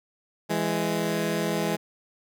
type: tone pair together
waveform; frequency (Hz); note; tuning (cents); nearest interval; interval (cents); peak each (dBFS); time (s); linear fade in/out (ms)
15% pulse; 166.31 / 207.7; E3 / G#3; +16 / 0; major third; 384; -21; 0.49-1.77; 20
effects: none

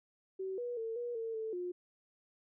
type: tone with pitch steps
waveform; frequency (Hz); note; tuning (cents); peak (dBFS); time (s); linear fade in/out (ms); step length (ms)
sine; 380.7 / 484.6 / 450.5 / 480.7 / 452.6 / 441.7 / 357.2; F#4 / B4 / A4 / B4 / A4 / A4 / F4; +49 / -33 / +41 / -47 / +49 / +7 / +39; -36; 0.39-1.72; 10; 190
effects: none

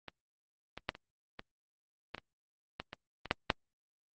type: clicks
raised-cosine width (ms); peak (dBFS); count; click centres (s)
0.3; -27 / -25 / -15 / -30 / -26 / -22 / -28 / -20 / -25 / -25 / -11 / -8; 12; 0.083 / 0.776 / 0.891 / 0.951 / 1.394 / 2.147 / 2.181 / 2.8 / 2.931 / 3.257 / 3.311 / 3.502
effects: Opus 24 kbps

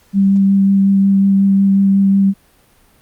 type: tone with vibrato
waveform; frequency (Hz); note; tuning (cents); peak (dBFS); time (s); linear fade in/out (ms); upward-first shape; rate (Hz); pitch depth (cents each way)
sine; 196; G3; 0; -8; 0.13-2.34; 50; sine; 5.5; 10
effects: pink hiss -52 dBFS RMS until 3.01 s + Opus 48 kbps

